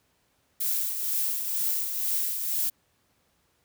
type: noise with tremolo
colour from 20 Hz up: violet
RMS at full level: -26 dBFS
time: 0.6-2.7 s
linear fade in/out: 10 ms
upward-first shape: triangle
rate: 2.1 Hz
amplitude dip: 50%
effects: pink hiss -69 dBFS RMS until 3.64 s + high-pass 60 Hz 12 dB/octave